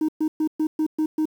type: tone bursts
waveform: sine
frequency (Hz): 311.1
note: D#4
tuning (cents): 0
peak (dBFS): -16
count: 7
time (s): 0.01-1.255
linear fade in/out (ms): 5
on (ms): 75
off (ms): 120
effects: tanh soft clip ceiling -18 dBFS + 8-bit